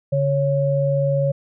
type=tone pair together; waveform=sine; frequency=142.5 / 553.1 Hz; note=C#3 / C#5; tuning=+48 / -4 cents; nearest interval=octave + major seventh; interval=2348 cents; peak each=-19 dBFS; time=0.12-1.32 s; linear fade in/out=10 ms; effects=none